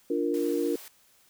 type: chord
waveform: sine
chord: Bb major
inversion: first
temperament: equal with one note detuned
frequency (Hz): 293.7 / 348.2 / 466.2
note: D4 / F4 / Bb4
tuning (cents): 0 / -5 / 0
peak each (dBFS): -29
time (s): 0.1-0.76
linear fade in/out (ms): 5
type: high-pass noise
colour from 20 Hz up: white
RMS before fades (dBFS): -46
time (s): 0.34-0.88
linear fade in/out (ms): 0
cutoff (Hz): 380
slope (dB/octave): 24
effects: white hiss -62 dBFS RMS until 1.29 s